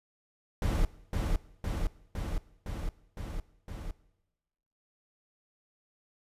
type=noise with echo; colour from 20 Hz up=brown; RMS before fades=-27 dBFS; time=0.62-0.85 s; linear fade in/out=2 ms; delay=510 ms; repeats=6; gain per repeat=-2 dB; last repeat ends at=3.91 s; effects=noise-tail reverb RT60 1.0 s tail -19 dB re dry + resampled to 32000 Hz